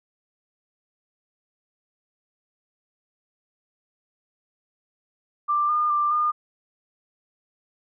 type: tone with pitch steps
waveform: sine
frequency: 1182 / 1213 / 1184 / 1214 Hz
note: D6 / D#6 / D6 / D#6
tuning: +11 / -44 / +14 / -43 cents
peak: -19 dBFS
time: 5.48-6.32 s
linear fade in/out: 20 ms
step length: 210 ms
effects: none